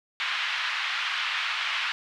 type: band-pass noise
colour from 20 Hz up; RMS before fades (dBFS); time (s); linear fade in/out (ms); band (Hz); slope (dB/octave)
white; -29; 0.2-1.92; 0; 1100 to 3300; 24
effects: none